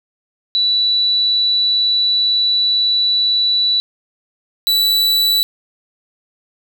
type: tone pair in turn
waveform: sine / 45% pulse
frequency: 3951 / 3951 Hz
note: B7 / B7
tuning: 0 / 0 cents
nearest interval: unison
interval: 0 cents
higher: neither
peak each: -12 dBFS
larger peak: neither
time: 0.55-3.8 / 4.67-5.43 s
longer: first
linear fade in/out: 0 ms
effects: none